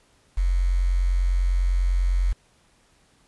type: tone with quantisation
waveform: sine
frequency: 45 Hz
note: F#1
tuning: 47 cents flat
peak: -18 dBFS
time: 0.37-2.33 s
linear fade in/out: 10 ms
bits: 7
effects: pink hiss -61 dBFS RMS until 3.27 s + resampled to 24000 Hz